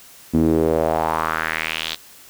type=tone with band-pass filter sweep; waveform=sawtooth; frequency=80.2 Hz; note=E2; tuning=47 cents flat; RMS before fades=-20 dBFS; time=0.33-1.96 s; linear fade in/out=20 ms; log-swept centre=250 to 3900 Hz; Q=3.1; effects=white hiss -45 dBFS RMS until 2.29 s